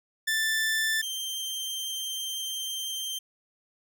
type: tone pair in turn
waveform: sawtooth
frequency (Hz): 1766 / 3147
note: A6 / G7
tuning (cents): +6 / +6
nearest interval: minor seventh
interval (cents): 1000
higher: second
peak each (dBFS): -21 / -28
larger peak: first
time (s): 0.27-1.02 / 1.02-3.19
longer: second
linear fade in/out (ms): 10
effects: none